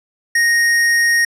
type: tone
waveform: square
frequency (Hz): 1864.7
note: A#6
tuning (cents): 0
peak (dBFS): -12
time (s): 0.35-1.25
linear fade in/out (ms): 5
effects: low-pass 11000 Hz 12 dB/octave